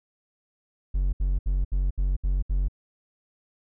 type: tone bursts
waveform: triangle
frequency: 46.25 Hz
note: F#1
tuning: in tune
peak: -19 dBFS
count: 7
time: 0.94-2.684 s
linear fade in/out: 10 ms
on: 190 ms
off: 69 ms
effects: none